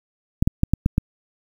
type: clicks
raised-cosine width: 5 ms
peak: -4 dBFS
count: 6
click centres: 0.425 / 0.475 / 0.634 / 0.736 / 0.861 / 0.981 s
effects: 7-bit